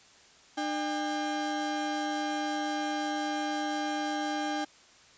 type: tone pair together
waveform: 35% pulse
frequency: 301.4 / 803.1 Hz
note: D4 / G5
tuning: +45 / +42 cents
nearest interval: octave + perfect fourth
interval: 1697 cents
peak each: -31 / -31 dBFS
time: 0.57-4.65 s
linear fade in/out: 10 ms
effects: white hiss -57 dBFS RMS until 5.17 s + resampled to 16000 Hz